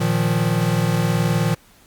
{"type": "chord", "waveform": "square", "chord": "Bb suspended fourth", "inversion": "none", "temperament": "equal", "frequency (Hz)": [116.54, 155.56, 174.61], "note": ["Bb2", "Eb3", "F3"], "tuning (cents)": [0, 0, 0], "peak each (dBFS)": -22, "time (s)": [0, 1.55], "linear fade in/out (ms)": 10, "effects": ["pink hiss -52 dBFS RMS until 1.86 s", "Opus 48 kbps"]}